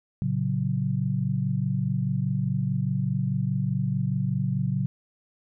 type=chord; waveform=sine; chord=F# major; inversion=first; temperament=equal with one note detuned; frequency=113.75 / 138.59 / 185 Hz; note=A#2 / C#3 / F#3; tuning=-42 / 0 / 0 cents; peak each=-29 / -26 / -28 dBFS; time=0.22-4.86 s; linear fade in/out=0 ms; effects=none